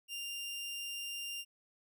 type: tone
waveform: sawtooth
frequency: 2794 Hz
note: F7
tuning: in tune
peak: -36 dBFS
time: 0.08-1.45 s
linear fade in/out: 50 ms
effects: none